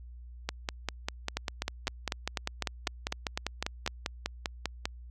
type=two click trains; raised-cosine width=0.2 ms; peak=-13 / -13 dBFS; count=11 / 23; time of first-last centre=1.37-3.876 / 0.49-4.855 s; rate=3.99 / 5.04 Hz; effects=added 60 Hz sine -44 dBFS peak until 5.1 s + AAC 64 kbps